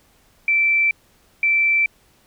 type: tone pair in turn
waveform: sine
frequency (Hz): 2334 / 2334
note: D7 / D7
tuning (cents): -11 / -11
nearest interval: unison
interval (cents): 0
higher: neither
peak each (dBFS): -14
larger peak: neither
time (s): 0.48-0.91 / 1.43-1.86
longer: neither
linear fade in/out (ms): 2
effects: pink hiss -57 dBFS RMS until 2.26 s